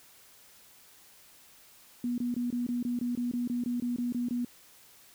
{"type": "tone bursts", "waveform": "sine", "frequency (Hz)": 242.7, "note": "B3", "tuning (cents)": -30, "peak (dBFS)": -28, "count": 15, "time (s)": [2.04, 4.448], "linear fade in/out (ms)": 2, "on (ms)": 140, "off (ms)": 22, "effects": ["white hiss -57 dBFS RMS until 5.14 s"]}